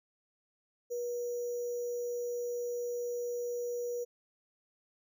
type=tone with sample-and-hold; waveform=sine; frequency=482.2 Hz; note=B4; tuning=41 cents flat; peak=-33 dBFS; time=0.9-4.05 s; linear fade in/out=20 ms; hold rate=6300 Hz; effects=none